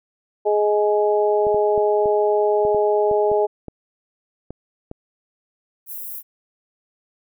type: harmonic tone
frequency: 209.1 Hz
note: G#3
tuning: 12 cents sharp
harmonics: 2 / 3 / 4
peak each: -17 / -21 / -23 dBFS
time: 0.45-3.47 s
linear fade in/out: 20 ms
type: clicks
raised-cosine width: 2 ms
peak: -19 dBFS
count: 11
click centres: 1.468 / 1.545 / 1.778 / 2.058 / 2.651 / 2.747 / 3.113 / 3.316 / 3.683 / 4.506 / 4.914 s
type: high-pass noise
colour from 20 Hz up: white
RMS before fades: -32 dBFS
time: 5.86-6.23 s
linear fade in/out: 50 ms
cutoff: 12000 Hz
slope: 24 dB/octave
effects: none